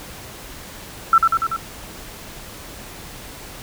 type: tone with echo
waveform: sine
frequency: 1336 Hz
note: E6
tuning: 23 cents sharp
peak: -8 dBFS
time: 1.13-1.18 s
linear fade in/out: 2 ms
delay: 96 ms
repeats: 4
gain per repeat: -3 dB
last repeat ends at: 1.564 s
effects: pink hiss -37 dBFS RMS until 3.62 s